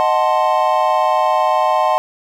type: chord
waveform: triangle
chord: D# diminished seventh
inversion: none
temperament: equal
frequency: 622.3 / 740 / 880 / 1046.5 Hz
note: D#5 / F#5 / A5 / C6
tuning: 0 / 0 / 0 / 0 cents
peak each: -16 dBFS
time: 0-1.98 s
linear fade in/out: 0 ms
effects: none